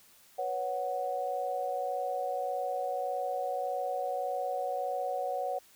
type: chord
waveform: sine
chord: B suspended second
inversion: none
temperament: just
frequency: 493.9 / 555.6 / 740.8 Hz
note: B4 / C#5 / F#5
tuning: 0 / +4 / +2 cents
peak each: -38 / -35 / -33 dBFS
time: 0.38-5.59 s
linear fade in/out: 10 ms
effects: white hiss -60 dBFS RMS until 5.75 s